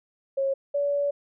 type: tone pair in turn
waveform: sine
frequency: 544 / 571.6 Hz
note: C#5 / D5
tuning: -33 / -47 cents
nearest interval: minor second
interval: 86 cents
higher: second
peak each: -22 dBFS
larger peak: neither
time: 0.37-0.54 / 0.74-1.11 s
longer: second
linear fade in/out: 10 ms
effects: none